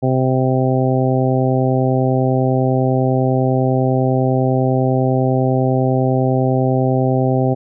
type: harmonic tone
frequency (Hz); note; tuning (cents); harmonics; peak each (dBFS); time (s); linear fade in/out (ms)
130; C3; -11; 1 / 2 / 3 / 4 / 5 / 6; -16 / -19 / -21 / -22 / -23 / -24; 0.02-7.55; 20
effects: none